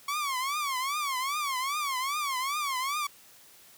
sawtooth tone with vibrato, 1108.7 Hz, C#6, in tune, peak -25 dBFS, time 0.08-3.07 s, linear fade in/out 5 ms, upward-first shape triangle, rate 2.5 Hz, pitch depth 190 cents each way, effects white hiss -55 dBFS RMS until 3.77 s + high-pass 60 Hz 12 dB/octave

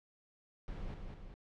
brown noise with echo, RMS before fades -42 dBFS, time 0.68-0.94 s, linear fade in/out 0 ms, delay 200 ms, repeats 2, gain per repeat -4 dB, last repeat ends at 1.34 s, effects low-pass 4000 Hz 12 dB/octave

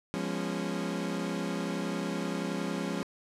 30% pulse chord, C# dominant seventh, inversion first, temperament equal with one note detuned, 174.61 / 205.3 / 246.9 / 277.2 Hz, E#3 / G#3 / B3 / C#4, 0 / -20 / 0 / 0 cents, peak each -33 / -33 / -39 / -34 dBFS, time 0.14-3.03 s, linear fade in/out 0 ms, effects low-pass 9000 Hz 12 dB/octave

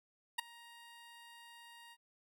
15% pulse tone with ADSR envelope, 938 Hz, A#5, 11 cents sharp, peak -24 dBFS, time 0.38-1.97 s, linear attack 11 ms, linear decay 9 ms, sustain -24 dB, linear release 48 ms, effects none

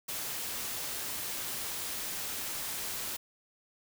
white noise, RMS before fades -37 dBFS, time 0.08-3.17 s, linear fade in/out 10 ms, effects none

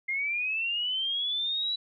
sine linear sweep, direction up, 2098 to 3951 Hz, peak -27 dBFS, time 0.08-1.76 s, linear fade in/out 10 ms, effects none

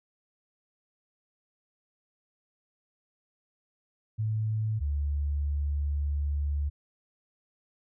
sine tone pair in turn, 109 / 72.3 Hz, A2 / D2, -16 / -27 cents, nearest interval perfect fifth, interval 711 cents, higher first, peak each -26 dBFS, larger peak neither, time 4.18-4.8 / 4.8-6.7 s, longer second, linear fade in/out 20 ms, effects none

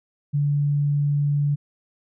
sine tone, 144.6 Hz, D3, 27 cents flat, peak -18 dBFS, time 0.33-1.56 s, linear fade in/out 20 ms, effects none

